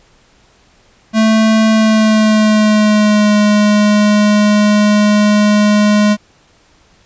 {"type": "tone with pitch glide", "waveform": "square", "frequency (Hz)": [220, 208.9], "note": ["A3", "G#3"], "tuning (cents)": [0, 10], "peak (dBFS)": -8, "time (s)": [1.13, 6.17], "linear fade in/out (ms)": 50, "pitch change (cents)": -90, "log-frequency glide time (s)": [1.7, 3.36], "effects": ["pink hiss -50 dBFS RMS until 7.05 s", "resampled to 16000 Hz"]}